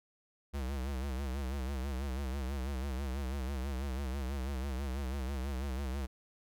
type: tone with vibrato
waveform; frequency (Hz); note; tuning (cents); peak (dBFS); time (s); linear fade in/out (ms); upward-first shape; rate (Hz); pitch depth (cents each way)
square; 67; C2; +42; -35; 0.53-6.07; 20; sine; 6.1; 110
effects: none